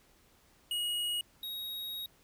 square tone pair in turn, 2893 / 3783 Hz, F#7 / A#7, -40 / +25 cents, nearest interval perfect fourth, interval 465 cents, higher second, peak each -32 / -38 dBFS, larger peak first, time 0.71-1.21 / 1.43-2.06 s, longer second, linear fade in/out 2 ms, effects pink hiss -65 dBFS RMS until 2.23 s

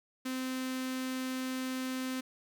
sawtooth tone with notch filter, 258.7 Hz, C4, 19 cents flat, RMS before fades -36 dBFS, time 0.25-2.21 s, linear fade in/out 10 ms, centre 680 Hz, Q 0.91, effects none

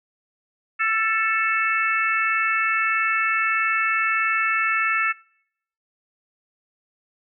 harmonic tone with a mistuned harmonic, 440 Hz, A4, in tune, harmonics 3 / 4 / 5 / 6, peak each -23 / -24 / -25 / -26 dBFS, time 0.79-5.13 s, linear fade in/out 20 ms, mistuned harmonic 3, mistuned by +24 cents, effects noise-tail reverb RT60 0.7 s tail -24 dB re dry

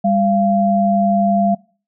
sine tone pair together, 200 / 688.4 Hz, G3 / F5, +35 / -25 cents, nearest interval octave + major sixth, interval 2140 cents, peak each -15 dBFS, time 0.04-1.55 s, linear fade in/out 10 ms, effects noise-tail reverb RT60 0.4 s tail -23 dB re dry

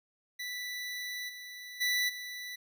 25% pulse tone with level steps, 1975.5 Hz, B6, in tune, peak -33 / -40 / -24 / -36 dBFS, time 0.39-2.56 s, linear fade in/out 10 ms, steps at 1.28 / 1.8 / 2.08 s, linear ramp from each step 20 ms, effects none

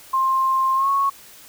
sine tone with pitch glide, 1057 to 1103.8 Hz, C6 to C#6, +17 to -8 cents, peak -16 dBFS, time 0.13-1.1 s, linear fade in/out 10 ms, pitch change +75 cents, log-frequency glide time 0.75-0.89 s, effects white hiss -45 dBFS RMS until 1.48 s

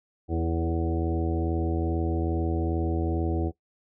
harmonic tone with a mistuned harmonic, 82.41 Hz, E2, in tune, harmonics 1 / 2 / 3 / 4 / 5 / 6 / 7 / 9, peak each -27 / -36 / -36 / -29 / -36 / -39 / -40 / -37 dBFS, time 0.28-3.52 s, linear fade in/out 50 ms, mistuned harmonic 5, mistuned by +17 cents, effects noise-tail reverb RT60 0.1 s tail -17 dB re dry

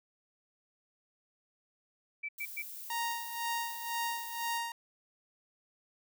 sine tone bursts, 2318 Hz, D7, 23 cents flat, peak -35 dBFS, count 3, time 2.23-2.624 s, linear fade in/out 10 ms, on 58 ms, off 110 ms
violet noise, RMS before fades -45 dBFS, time 2.38-4.58 s, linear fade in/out 5 ms
sawtooth tone with tremolo, 932.3 Hz, A#5, in tune, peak -28 dBFS, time 2.9-4.72 s, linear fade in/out 2 ms, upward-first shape sine, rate 2 Hz, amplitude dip 70%
effects none

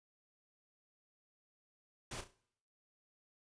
pink noise with echo, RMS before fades -44 dBFS, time 2.11-2.21 s, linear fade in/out 5 ms, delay 34 ms, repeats 4, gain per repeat -9 dB, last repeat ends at 2.346 s, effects noise-tail reverb RT60 0.7 s tail -22 dB re dry + resampled to 22050 Hz

